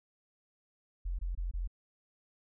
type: tone bursts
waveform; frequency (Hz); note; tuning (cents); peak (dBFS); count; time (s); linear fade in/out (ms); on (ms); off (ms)
sine; 43.65; F1; 0; -32; 4; 1.05-1.676; 10; 140; 22
effects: none